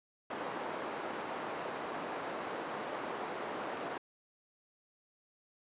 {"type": "band-pass noise", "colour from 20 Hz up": "white", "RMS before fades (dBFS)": -40, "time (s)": [0.3, 3.98], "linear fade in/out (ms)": 5, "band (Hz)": [270, 1000], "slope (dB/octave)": 12, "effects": ["resampled to 8000 Hz"]}